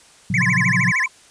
sine chord, Gb major seventh, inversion first, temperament equal, 116.54 / 138.59 / 174.61 / 185 Hz, Bb2 / Db3 / F3 / Gb3, 0 / 0 / 0 / 0 cents, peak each -24 dBFS, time 0.3-0.92 s, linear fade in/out 5 ms
triangle tone with vibrato, 1975.5 Hz, B6, in tune, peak -15 dBFS, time 0.34-1.06 s, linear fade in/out 2 ms, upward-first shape sine, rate 13 Hz, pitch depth 280 cents each way
sine tone with tremolo, 1038 Hz, C6, 14 cents flat, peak -24 dBFS, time 0.4-1.08 s, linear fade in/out 10 ms, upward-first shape sine, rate 15 Hz, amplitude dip 85%
effects white hiss -49 dBFS RMS until 1.3 s + resampled to 22050 Hz

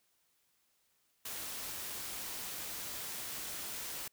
white noise, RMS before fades -42 dBFS, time 1.25-4.08 s, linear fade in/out 5 ms, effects white hiss -75 dBFS RMS until 4.12 s

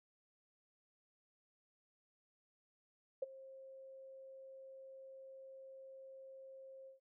sine tone with ADSR envelope, 533 Hz, C5, 32 cents sharp, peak -33 dBFS, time 3.22-7 s, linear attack 7 ms, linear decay 20 ms, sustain -19 dB, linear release 130 ms, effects none

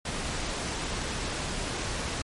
pink noise, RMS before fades -32 dBFS, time 0.05-2.22 s, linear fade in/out 5 ms, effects low-pass 9000 Hz 12 dB/octave + MP3 48 kbps

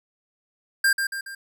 square tone with echo, 1595 Hz, G6, 30 cents sharp, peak -17 dBFS, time 0.84-0.93 s, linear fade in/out 5 ms, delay 140 ms, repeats 3, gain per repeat -6 dB, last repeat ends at 1.35 s, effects none

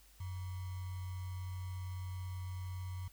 sine tone with sample-and-hold, 91.8 Hz, F#2, 13 cents flat, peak -39 dBFS, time 0.2-3.08 s, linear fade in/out 5 ms, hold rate 1050 Hz, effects added 50 Hz sine -62 dBFS peak until 3.12 s + white hiss -65 dBFS RMS until 3.12 s

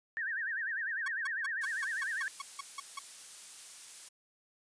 sine tone with vibrato, 1700 Hz, G#6, 40 cents sharp, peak -33 dBFS, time 0.17-2.28 s, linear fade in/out 0 ms, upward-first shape sine, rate 10 Hz, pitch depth 180 cents each way
sawtooth tone bursts, 1108.7 Hz, C#6, in tune, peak -33 dBFS, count 11, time 1.06-2.991 s, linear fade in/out 5 ms, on 21 ms, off 170 ms
blue noise, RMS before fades -46 dBFS, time 1.61-4.09 s, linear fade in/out 10 ms
effects resampled to 22050 Hz

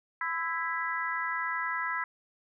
harmonic tone with a mistuned harmonic, 329.6 Hz, E4, in tune, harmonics 3 / 4 / 5 / 6, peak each -35 / -35 / -35 / -35 dBFS, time 0.21-2.04 s, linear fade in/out 2 ms, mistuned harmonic 3, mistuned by +31 cents, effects none

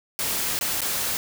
white noise with dropouts, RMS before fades -26 dBFS, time 0.19-1.17 s, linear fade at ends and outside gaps 0 ms, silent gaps 0.59-0.611 / 0.806-0.817 s, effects none

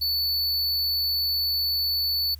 square tone, 4472 Hz, C#8, 14 cents sharp, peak -23 dBFS, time 0.01-2.35 s, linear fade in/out 10 ms, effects added 74 Hz sine -40 dBFS peak until 2.39 s + white hiss -59 dBFS RMS until 2.39 s

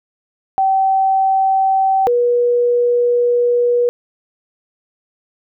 sine tone pair in turn, 770 / 483.1 Hz, G5 / B4, -31 / -38 cents, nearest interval minor sixth, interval 807 cents, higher first, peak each -11 dBFS, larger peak neither, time 0.58-2.07 / 2.07-3.89 s, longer second, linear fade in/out 0 ms, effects none

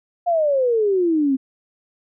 sine exponential sweep, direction down, 715 to 259.3 Hz, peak -15 dBFS, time 0.26-1.37 s, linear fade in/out 20 ms, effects none

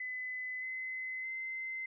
sine tone with pitch steps, 2014 / 2040 / 2066 Hz, B6 / C7 / C7, +33 / -44 / -22 cents, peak -37 dBFS, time 0-1.86 s, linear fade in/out 5 ms, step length 620 ms, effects none

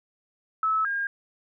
sine tone pair in turn, 1300 / 1616.1 Hz, E6 / G#6, -24 / -48 cents, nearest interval major third, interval 376 cents, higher second, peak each -21 / -25 dBFS, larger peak first, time 0.63-0.85 / 0.85-1.07 s, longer neither, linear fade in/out 2 ms, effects none

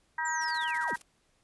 harmonic tone, 317.7 Hz, D#4, 36 cents sharp, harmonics 3 / 4 / 5 / 6, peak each -32 / -44 / -34 / -35 dBFS, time 0.18-0.96 s, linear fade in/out 5 ms
sine linear sweep, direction down, 7459 to 120.9 Hz, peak -37 dBFS, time 0.25-0.94 s, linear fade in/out 5 ms
white noise with tremolo, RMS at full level -48 dBFS, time 0.41-1.02 s, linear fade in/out 5 ms, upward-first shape square, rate 15 Hz, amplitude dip 75%
effects pink hiss -70 dBFS RMS until 1.43 s + resampled to 24000 Hz

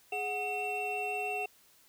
triangle tone cluster, 417.6 / 737 / 2703 Hz, G#4 / F#5 / E7, +10 / -7 / +43 cents, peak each -37 / -34 / -34 dBFS, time 0.12-1.46 s, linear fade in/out 5 ms, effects white hiss -63 dBFS RMS until 1.88 s

